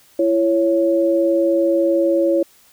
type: tone pair together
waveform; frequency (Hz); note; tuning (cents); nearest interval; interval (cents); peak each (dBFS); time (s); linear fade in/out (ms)
sine; 335.8 / 554.4; E4 / C#5; +32 / 0; major sixth; 868; -16; 0.19-2.43; 5
effects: white hiss -52 dBFS RMS until 2.72 s